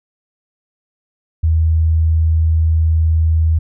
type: tone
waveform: sine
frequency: 80.4 Hz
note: E2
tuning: 43 cents flat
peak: -10 dBFS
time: 1.43-3.59 s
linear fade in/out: 10 ms
effects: none